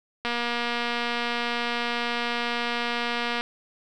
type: click train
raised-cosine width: 0.3 ms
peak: -12 dBFS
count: 753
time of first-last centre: 0.25-3.41 s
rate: 238 Hz
effects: none